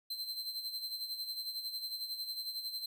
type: tone with tremolo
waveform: 45% pulse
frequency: 4104 Hz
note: C8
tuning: 34 cents flat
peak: -35 dBFS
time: 0.1-2.86 s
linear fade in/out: 5 ms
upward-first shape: sine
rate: 11 Hz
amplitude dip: 60%
effects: none